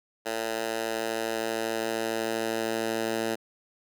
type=tone with high-pass filter sweep; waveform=10% pulse; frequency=112.8 Hz; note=A2; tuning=44 cents sharp; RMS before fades=-30 dBFS; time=0.25-3.36 s; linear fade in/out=20 ms; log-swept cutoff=490 to 270 Hz; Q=0.87; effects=none